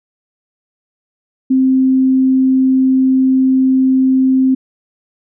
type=tone; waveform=sine; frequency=261.9 Hz; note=C4; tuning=2 cents sharp; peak=-8 dBFS; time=1.5-4.55 s; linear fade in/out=10 ms; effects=none